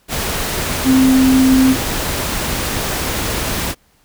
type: tone in noise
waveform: sine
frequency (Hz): 261.6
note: C4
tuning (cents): 0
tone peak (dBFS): -8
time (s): 0.84-1.76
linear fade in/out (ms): 50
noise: pink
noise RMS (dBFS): -20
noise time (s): 0.08-3.75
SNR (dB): +9
effects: pink hiss -56 dBFS RMS until 4.04 s